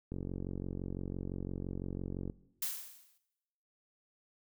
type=click train; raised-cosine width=3 ms; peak=-26 dBFS; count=101; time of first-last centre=0.12-2.299 s; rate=45.9 Hz
type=noise with exponential decay; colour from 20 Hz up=blue; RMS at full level=-33 dBFS; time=2.62-3.18 s; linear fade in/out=5 ms; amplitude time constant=120 ms
effects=noise-tail reverb RT60 1.0 s tail -19 dB re dry